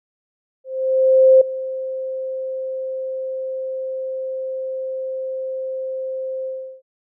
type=tone with ADSR envelope; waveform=sine; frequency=524 Hz; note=C5; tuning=2 cents sharp; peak=-6 dBFS; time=0.64-6.82 s; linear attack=770 ms; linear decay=6 ms; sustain=-17 dB; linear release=360 ms; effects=none